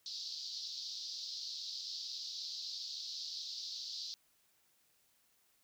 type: band-pass noise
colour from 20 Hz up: pink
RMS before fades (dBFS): -44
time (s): 0.06-4.14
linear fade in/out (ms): 0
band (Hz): 4000 to 5200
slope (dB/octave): 48
effects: white hiss -73 dBFS RMS until 5.63 s